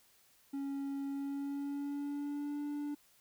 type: tone with pitch glide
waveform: triangle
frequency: 277.2 to 291.7 Hz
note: C#4 to D4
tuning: 0 to -12 cents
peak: -34 dBFS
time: 0.53-2.95 s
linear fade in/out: 10 ms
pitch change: +88 cents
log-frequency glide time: 1.08-2.63 s
effects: white hiss -67 dBFS RMS until 3.2 s